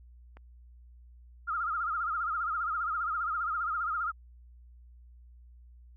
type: click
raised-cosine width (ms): 0.5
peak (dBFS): -36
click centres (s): 0.37
type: tone with vibrato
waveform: sine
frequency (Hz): 1318.5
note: E6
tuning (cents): 0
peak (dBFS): -29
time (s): 1.47-4.12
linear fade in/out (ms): 20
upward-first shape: sine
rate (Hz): 15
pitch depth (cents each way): 120
effects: added 60 Hz sine -51 dBFS peak until 5.96 s